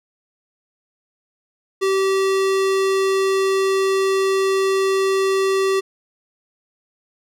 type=tone with low-pass filter; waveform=square; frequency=386.1 Hz; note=G4; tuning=26 cents flat; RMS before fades=-18 dBFS; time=1.81-5.81 s; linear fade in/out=20 ms; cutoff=11000 Hz; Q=0.55; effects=none